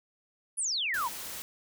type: exponential sweep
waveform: sine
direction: down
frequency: 10460 to 866 Hz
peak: -28 dBFS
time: 0.57-1.09 s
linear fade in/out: 20 ms
type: noise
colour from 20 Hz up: white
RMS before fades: -40 dBFS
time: 0.94-1.42 s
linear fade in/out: 0 ms
effects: none